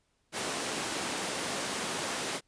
pink high-pass noise, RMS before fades -34 dBFS, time 0.32-2.41 s, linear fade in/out 50 ms, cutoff 240 Hz, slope 12 dB/octave, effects pink hiss -74 dBFS RMS until 2.47 s + resampled to 22050 Hz

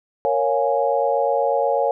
sine chord, Bb minor seventh, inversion none, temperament equal with one note detuned, 466.2 / 554.4 / 704.5 / 830.6 Hz, Bb4 / Db5 / F5 / Ab5, 0 / 0 / +15 / 0 cents, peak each -23 / -20 / -24 / -23 dBFS, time 0.25-1.91 s, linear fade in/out 0 ms, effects none

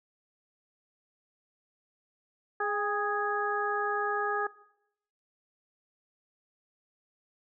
harmonic tone with a mistuned harmonic, 415.3 Hz, G#4, in tune, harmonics 1 / 2 / 3 / 4, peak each -33 / -33 / -33 / -33 dBFS, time 2.6-4.47 s, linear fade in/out 5 ms, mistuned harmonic 2, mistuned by -39 cents, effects noise-tail reverb RT60 0.8 s tail -20 dB re dry

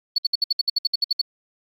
sine tone bursts, 4435 Hz, C#8, in tune, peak -15 dBFS, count 13, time 0.16-1.215 s, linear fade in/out 5 ms, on 23 ms, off 63 ms, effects tanh soft clip ceiling -13 dBFS + Opus 48 kbps

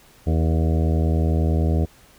harmonic tone with a mistuned harmonic, 80 Hz, D#2, 49 cents sharp, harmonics 1 / 2 / 3 / 4 / 5 / 6 / 7 / 8 / 9, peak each -18 / -24 / -28 / -30 / -32 / -34 / -35 / -36 / -37 dBFS, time 0.26-1.86 s, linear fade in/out 20 ms, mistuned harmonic 5, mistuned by +39 cents, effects pink hiss -52 dBFS RMS until 2.18 s

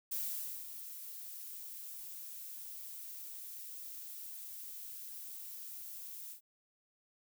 violet noise with ADSR envelope, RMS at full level -37 dBFS, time 0.11-6.41 s, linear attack 12 ms, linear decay 520 ms, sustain -10 dB, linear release 100 ms, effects none

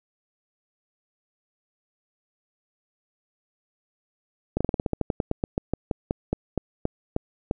slowing click train, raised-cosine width 2 ms, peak -10 dBFS, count 22, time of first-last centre 4.57-7.511 s, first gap 36 ms, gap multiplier 1.12, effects none

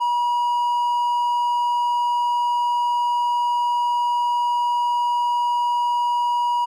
triangle tone, 963 Hz, B5, 44 cents flat, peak -16 dBFS, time 0-6.66 s, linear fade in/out 20 ms, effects none

